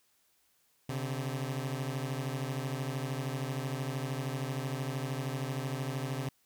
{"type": "beating tone pair", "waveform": "sawtooth", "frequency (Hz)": [130, 143], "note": ["C3", "D3"], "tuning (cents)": [-11, -46], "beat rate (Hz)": 13, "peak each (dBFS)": [-31, -34], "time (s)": [0.89, 6.29], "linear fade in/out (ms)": 5, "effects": ["white hiss -71 dBFS RMS until 6.45 s"]}